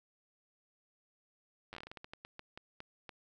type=slowing click train; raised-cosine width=0.3 ms; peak=-30 dBFS; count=17; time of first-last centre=1.73-3.092 s; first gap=9 ms; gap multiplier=1.26; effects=none